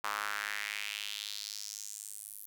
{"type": "tone with high-pass filter sweep", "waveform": "sawtooth", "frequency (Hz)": 103.83, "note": "G#2", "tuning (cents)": 0, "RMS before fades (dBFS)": -40, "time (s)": [0.04, 2.46], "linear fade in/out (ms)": 0, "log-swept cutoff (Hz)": [1100, 12000], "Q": 2.8, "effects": []}